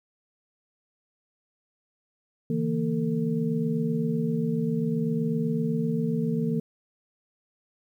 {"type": "tone cluster", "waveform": "sine", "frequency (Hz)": [143, 163.6, 231.3, 449.8], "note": ["D3", "E3", "A#3", "A4"], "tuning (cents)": [-46, -13, -13, 38], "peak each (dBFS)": [-36, -27, -27, -32], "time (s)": [2.5, 6.6], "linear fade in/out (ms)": 2, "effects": ["10-bit"]}